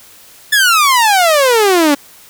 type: exponential sweep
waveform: sawtooth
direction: down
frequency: 1760 to 277.2 Hz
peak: -4 dBFS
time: 0.52-1.95 s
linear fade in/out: 10 ms
effects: white hiss -41 dBFS RMS until 2.29 s